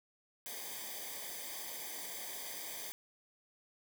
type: noise with comb filter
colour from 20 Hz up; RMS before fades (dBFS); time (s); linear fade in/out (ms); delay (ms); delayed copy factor
white; -44; 0.46-2.92; 0; 0.73; -0.95
effects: none